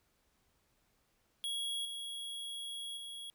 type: tone with level steps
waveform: square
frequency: 3322 Hz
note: G#7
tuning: in tune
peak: -36 / -41 / -44 dBFS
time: 1.44-3.3 s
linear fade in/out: 0 ms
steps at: 1.85 / 2.97 s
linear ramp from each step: 2 ms
effects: pink hiss -75 dBFS RMS until 3.34 s